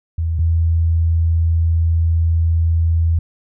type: tone pair in turn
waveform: sine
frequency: 82 / 82.57 Hz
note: E2 / E2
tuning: -9 / +3 cents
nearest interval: unison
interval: 12 cents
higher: second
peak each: -16 / -12 dBFS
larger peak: second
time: 0.18-0.39 / 0.39-3.19 s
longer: second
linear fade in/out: 5 ms
effects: none